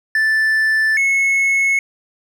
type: tone pair in turn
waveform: triangle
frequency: 1760 / 2188 Hz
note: A6 / C#7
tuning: 0 / -23 cents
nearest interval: major third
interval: 377 cents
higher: second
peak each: -11 dBFS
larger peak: neither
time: 0.15-0.97 / 0.97-1.79 s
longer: neither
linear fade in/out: 2 ms
effects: none